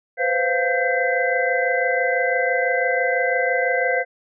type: tone cluster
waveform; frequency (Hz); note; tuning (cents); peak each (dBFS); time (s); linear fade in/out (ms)
sine; 500 / 526 / 699 / 1568 / 2030; B4 / C5 / F5 / G6 / B6; +21 / +9 / +1 / 0 / +47; -24; 0.17-4.05; 50
effects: none